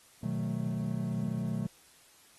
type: chord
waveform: triangle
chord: B dominant seventh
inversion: none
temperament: equal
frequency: 123.47 / 155.56 / 185 / 220 Hz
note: B2 / D#3 / F#3 / A3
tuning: 0 / 0 / 0 / 0 cents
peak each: -34 / -35 / -34 / -34 dBFS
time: 0.23-1.67 s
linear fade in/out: 5 ms
effects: white hiss -60 dBFS RMS until 2.38 s + AAC 32 kbps